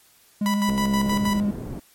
triangle tone with vibrato, 205.1 Hz, G#3, 21 cents flat, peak -18 dBFS, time 0.41-1.51 s, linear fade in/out 5 ms, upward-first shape square, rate 13 Hz, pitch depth 16 cents each way
sawtooth tone with tremolo, 988 Hz, B5, in tune, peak -20 dBFS, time 0.46-1.4 s, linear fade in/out 0 ms, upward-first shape square, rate 6.3 Hz, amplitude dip 65%
click train, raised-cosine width 2 ms, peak -19 dBFS, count 33, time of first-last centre 0.69-1.165 s, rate 67.4 Hz
white low-pass noise, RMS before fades -33 dBFS, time 1.05-1.8 s, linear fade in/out 10 ms, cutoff 280 Hz, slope 12 dB/octave
effects white hiss -56 dBFS RMS until 1.94 s + MP3 64 kbps

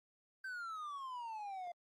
triangle exponential sweep, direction down, 1568 to 689 Hz, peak -40 dBFS, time 0.44-1.72 s, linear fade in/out 5 ms, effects Opus 24 kbps

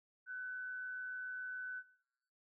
sine tone with amplitude modulation, 1505 Hz, F#6, 29 cents sharp, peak -40 dBFS, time 0.26-1.83 s, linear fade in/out 50 ms, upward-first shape sine, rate 127 Hz, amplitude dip 40%, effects noise-tail reverb RT60 0.8 s tail -18 dB re dry

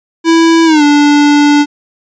square tone with pitch glide, 329.6 to 291.9 Hz, E4 to D4, 0 to -10 cents, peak -5 dBFS, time 0.24-1.66 s, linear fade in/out 50 ms, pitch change -210 cents, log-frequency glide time 0.65-0.83 s, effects resampled to 16000 Hz

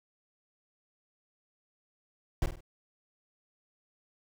brown noise with echo, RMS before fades -27 dBFS, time 2.42-2.46 s, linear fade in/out 2 ms, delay 49 ms, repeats 3, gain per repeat -8 dB, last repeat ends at 2.607 s, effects none

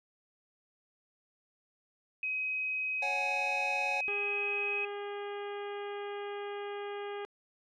sine tone, 2530 Hz, D#7, 28 cents sharp, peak -31 dBFS, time 2.23-4.85 s, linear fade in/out 2 ms
square chord, C# suspended fourth, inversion none, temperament equal, 554.4 / 740 / 830.6 Hz, C#5 / F#5 / G#5, 0 / 0 / 0 cents, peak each -41 / -38 / -38 dBFS, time 3.02-4.01 s, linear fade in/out 5 ms
harmonic tone, 407.2 Hz, G#4, 34 cents flat, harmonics 1 / 2 / 3 / 4 / 5 / 6 / 7 / 8, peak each -38 / -44 / -48 / -50 / -52 / -54 / -55 / -56 dBFS, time 4.08-7.25 s, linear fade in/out 0 ms
effects low-pass 6000 Hz 12 dB/octave

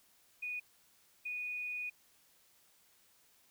sine tone bursts at uneven times, 2470 Hz, D#7, 13 cents flat, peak -37 dBFS, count 2, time 0.42-0.6 / 1.25-1.9 s, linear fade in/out 10 ms, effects white hiss -68 dBFS RMS until 3.5 s

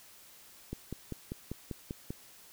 click train, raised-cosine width 3 ms, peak -24 dBFS, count 8, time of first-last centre 0.73-2.105 s, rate 5.09 Hz, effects white hiss -56 dBFS RMS until 2.52 s

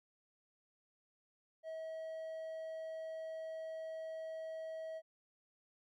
triangle tone, 642 Hz, E5, 46 cents flat, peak -40 dBFS, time 1.63-5.02 s, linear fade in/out 50 ms, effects none

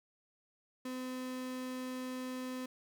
35% pulse tone, 255.4 Hz, C4, 42 cents flat, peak -37 dBFS, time 0.85-2.66 s, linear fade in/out 5 ms, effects none

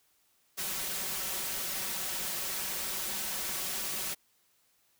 white noise with comb filter, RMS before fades -35 dBFS, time 0.57-4.15 s, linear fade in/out 20 ms, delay 5.3 ms, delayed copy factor +0.65, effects white hiss -70 dBFS RMS until 4.99 s

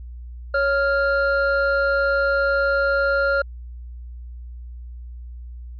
triangle tone pair together, 555 / 1397 Hz, C#5 / F6, +2 / 0 cents, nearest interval octave + major third, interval 1598 cents, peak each -18 dBFS, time 0.54-3.42 s, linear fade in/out 5 ms, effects added 60 Hz sine -33 dBFS peak until 5.79 s + resampled to 11025 Hz

